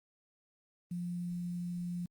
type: tone with quantisation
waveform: sine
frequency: 175.5 Hz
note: F3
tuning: 9 cents sharp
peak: -35 dBFS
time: 0.91-2.06 s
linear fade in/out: 5 ms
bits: 10
effects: Opus 32 kbps